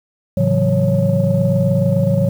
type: tone cluster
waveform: sine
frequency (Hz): 110.2 / 139 / 166.6 / 185.9 / 553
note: A2 / C#3 / E3 / F#3 / C#5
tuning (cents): +3 / +5 / +19 / +8 / -4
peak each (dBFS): -18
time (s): 0.37-2.29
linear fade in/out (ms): 5
effects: tanh soft clip ceiling -4 dBFS + 7-bit